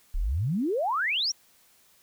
sine exponential sweep, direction up, 30.49 to 5960 Hz, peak -24 dBFS, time 0.14-1.32 s, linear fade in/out 10 ms, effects white hiss -61 dBFS RMS until 2.02 s

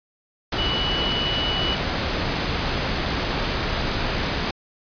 sine tone in noise, 2949 Hz, F#7, 6 cents flat, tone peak -24 dBFS, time 0.58-1.75 s, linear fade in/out 5 ms, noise pink, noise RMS -24 dBFS, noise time 0.52-4.51 s, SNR -3 dB, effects resampled to 11025 Hz

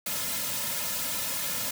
white noise with comb filter, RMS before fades -31 dBFS, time 0.06-1.71 s, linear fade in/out 5 ms, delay 2.6 ms, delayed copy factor -0.95, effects none

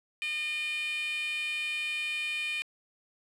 10% pulse tone with high-pass filter, 608 Hz, D#5, 40 cents flat, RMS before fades -33 dBFS, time 0.22-2.62 s, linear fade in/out 0 ms, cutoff 2500 Hz, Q 6.9, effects low-pass 12000 Hz 12 dB/octave

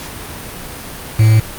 triangle tone with quantisation, 110 Hz, A2, in tune, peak -4 dBFS, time 1.19-1.4 s, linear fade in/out 5 ms, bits 4, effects pink hiss -29 dBFS RMS until 1.58 s + Opus 48 kbps

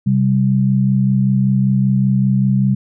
sine tone pair together, 130.81 / 195.99 Hz, C3 / G3, 0 / 0 cents, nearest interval perfect fifth, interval 700 cents, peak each -14 dBFS, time 0.06-2.75 s, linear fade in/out 10 ms, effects none

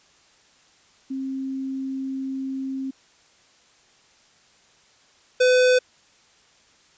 sine / square tone pair in turn, 266.8 / 503.7 Hz, C4 / B4, +34 / +34 cents, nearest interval major seventh, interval 1100 cents, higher second, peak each -26 / -15 dBFS, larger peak second, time 1.1-2.91 / 5.4-5.79 s, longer first, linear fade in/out 10 ms, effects white hiss -57 dBFS RMS until 6.97 s + resampled to 16000 Hz

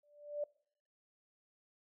sine tone with exponential growth, 587.3 Hz, D5, in tune, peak -32 dBFS, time 0.03-0.44 s, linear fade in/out 5 ms, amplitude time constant 89 ms, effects noise-tail reverb RT60 0.6 s tail -24 dB re dry

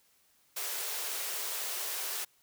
white high-pass noise, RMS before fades -36 dBFS, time 0.56-2.25 s, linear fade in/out 10 ms, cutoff 360 Hz, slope 96 dB/octave, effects white hiss -68 dBFS RMS until 2.42 s

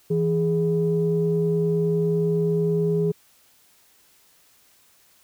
sine tone pair together, 164.81 / 415.3 Hz, E3 / G#4, 0 / 0 cents, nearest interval octave + major third, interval 1600 cents, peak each -21 dBFS, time 0.1-3.12 s, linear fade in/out 10 ms, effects tanh soft clip ceiling -11 dBFS + white hiss -58 dBFS RMS until 5.23 s

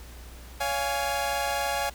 sawtooth chord, Db major, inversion none, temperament equal with one note detuned, 561.8 / 698.5 / 830.6 Hz, Db5 / F5 / Ab5, +23 / 0 / 0 cents, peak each -28 / -28 / -25 dBFS, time 0.6-1.9 s, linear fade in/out 10 ms, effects added 60 Hz sine -43 dBFS peak until 1.94 s + pink hiss -49 dBFS RMS until 1.94 s

